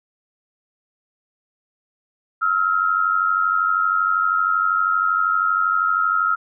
sine tone pair together, 1294.3 / 1387 Hz, E6 / F6, -32 / -12 cents, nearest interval minor second, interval 120 cents, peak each -19 dBFS, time 2.41-6.36 s, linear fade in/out 20 ms, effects none

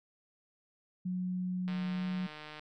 sine tone with pitch glide, 182.4 to 183.77 Hz, F#3 to F#3, -24 to -12 cents, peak -32 dBFS, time 1.05-2.27 s, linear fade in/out 10 ms, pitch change +12 cents, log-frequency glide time 1.97-2.05 s
click train, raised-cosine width 0.3 ms, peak -30 dBFS, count 140, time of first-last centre 1.68-2.594 s, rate 152 Hz
effects none

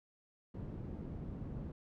white low-pass noise, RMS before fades -44 dBFS, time 0.54-1.72 s, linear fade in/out 5 ms, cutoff 200 Hz, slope 12 dB/octave, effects none

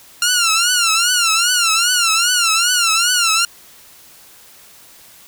10% pulse tone with vibrato, 1389 Hz, F6, 10 cents flat, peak -4 dBFS, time 0.22-3.45 s, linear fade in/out 2 ms, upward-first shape triangle, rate 2.5 Hz, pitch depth 140 cents each way, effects white hiss -44 dBFS RMS until 5.27 s

